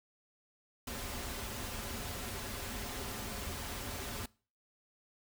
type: noise with comb filter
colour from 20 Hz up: pink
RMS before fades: -41 dBFS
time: 0.87-4.26 s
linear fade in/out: 5 ms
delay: 6.3 ms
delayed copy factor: -0.55
effects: noise-tail reverb RT60 0.4 s tail -23 dB re dry